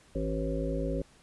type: harmonic tone with a mistuned harmonic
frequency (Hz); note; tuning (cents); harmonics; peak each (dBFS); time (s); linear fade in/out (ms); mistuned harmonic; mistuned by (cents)
54.3; A1; -22; 1 / 3 / 5 / 7 / 9 / 10; -33 / -36 / -36 / -38 / -39 / -36; 0.15-1.02; 5; 9; -16
effects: pink hiss -60 dBFS RMS until 1.22 s + resampled to 24000 Hz